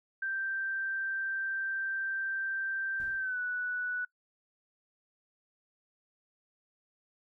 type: tone with pitch glide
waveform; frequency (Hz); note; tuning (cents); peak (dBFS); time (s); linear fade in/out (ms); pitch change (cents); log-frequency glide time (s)
sine; 1568 to 1480; G6 to F#6; 0 to 0; -31; 0.22-4.05; 5; -100; 3.17-3.39
type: noise with exponential decay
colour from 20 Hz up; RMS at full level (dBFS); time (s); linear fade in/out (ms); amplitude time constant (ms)
brown; -48; 3-3.4; 1; 85
effects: noise-tail reverb RT60 0.1 s tail -23 dB re dry